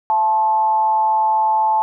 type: tone with frequency modulation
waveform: sine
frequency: 872 Hz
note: A5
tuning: 16 cents flat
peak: -13 dBFS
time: 0.1-1.82 s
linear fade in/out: 0 ms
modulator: 196 Hz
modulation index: 0.37
effects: none